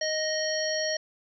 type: harmonic tone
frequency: 622.3 Hz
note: D#5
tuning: in tune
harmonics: 1 / 3 / 5 / 7 / 9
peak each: -29 / -33 / -40 / -35 / -32 dBFS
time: 0.01-0.97 s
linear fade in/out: 5 ms
effects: none